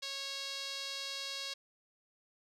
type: tone with band-pass filter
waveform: sawtooth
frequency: 550 Hz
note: C#5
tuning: 14 cents flat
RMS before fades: -41 dBFS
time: 0.02-1.54 s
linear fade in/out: 10 ms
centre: 4300 Hz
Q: 2.6
effects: none